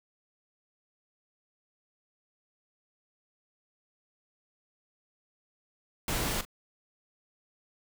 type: noise with echo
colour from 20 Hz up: pink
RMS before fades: -31 dBFS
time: 6.08-6.41 s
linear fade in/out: 2 ms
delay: 41 ms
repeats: 1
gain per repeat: -14 dB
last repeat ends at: 6.451 s
effects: none